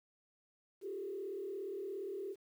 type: tone with frequency modulation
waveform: sine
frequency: 392 Hz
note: G4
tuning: in tune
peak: -39 dBFS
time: 0.81-2.36 s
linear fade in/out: 50 ms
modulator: 37.2 Hz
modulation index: 0.93
effects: 11-bit